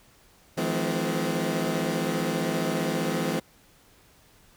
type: tone cluster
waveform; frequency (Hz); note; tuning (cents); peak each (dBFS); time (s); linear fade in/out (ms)
20% pulse; 160.3 / 175.4 / 213.4 / 258.1; E3 / F3 / G#3 / C4; -48 / +8 / +47 / -23; -26; 0.57-3.4; 10
effects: pink hiss -58 dBFS RMS until 4.56 s